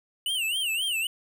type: tone with vibrato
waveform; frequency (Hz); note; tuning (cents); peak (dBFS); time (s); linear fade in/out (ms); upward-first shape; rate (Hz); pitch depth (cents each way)
square; 2891; F#7; -41; -26; 0.26-1.07; 2; sine; 3.8; 180
effects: 11-bit